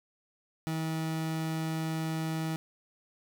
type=tone; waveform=30% pulse; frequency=160.1 Hz; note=D#3; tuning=50 cents sharp; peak=-28 dBFS; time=0.67-2.56 s; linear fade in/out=0 ms; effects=none